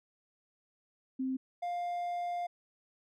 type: tone pair in turn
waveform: sine / triangle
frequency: 261.6 / 702.4 Hz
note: C4 / F5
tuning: 0 / +10 cents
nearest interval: octave + perfect fourth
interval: 1710 cents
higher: second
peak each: -31 / -31 dBFS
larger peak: neither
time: 1.19-1.37 / 1.62-2.47 s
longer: second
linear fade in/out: 10 ms
effects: none